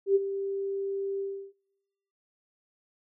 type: tone with ADSR envelope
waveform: sine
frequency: 393.3 Hz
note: G4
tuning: 6 cents sharp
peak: -17 dBFS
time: 0.06-1.53 s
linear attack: 94 ms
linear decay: 28 ms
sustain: -12 dB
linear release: 330 ms
effects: noise-tail reverb RT60 1.0 s tail -25 dB re dry